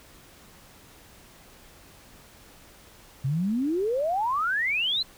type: exponential sweep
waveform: sine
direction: up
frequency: 127.4 to 4186 Hz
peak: -23 dBFS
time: 3.24-5.03 s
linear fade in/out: 10 ms
effects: pink hiss -52 dBFS RMS until 5.17 s